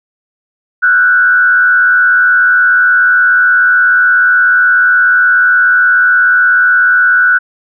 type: tone with frequency modulation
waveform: sine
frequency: 1480 Hz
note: F#6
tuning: in tune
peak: -5 dBFS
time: 0.82-7.39 s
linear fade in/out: 20 ms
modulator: 96.6 Hz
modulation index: 0.72
effects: none